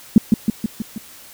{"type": "tone with echo", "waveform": "sine", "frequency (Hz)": 218.2, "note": "A3", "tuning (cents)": -14, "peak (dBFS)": -3, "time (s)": [0.16, 0.18], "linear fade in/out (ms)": 2, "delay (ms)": 160, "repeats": 5, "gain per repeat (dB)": -4, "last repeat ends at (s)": 0.98, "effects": ["white hiss -42 dBFS RMS until 1.33 s"]}